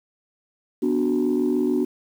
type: chord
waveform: sine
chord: B minor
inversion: none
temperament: equal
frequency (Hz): 246.9 / 293.7 / 370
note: B3 / D4 / F#4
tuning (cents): 0 / 0 / 0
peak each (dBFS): -22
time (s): 0.82-1.85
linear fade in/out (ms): 10
effects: tanh soft clip ceiling -13 dBFS + 8-bit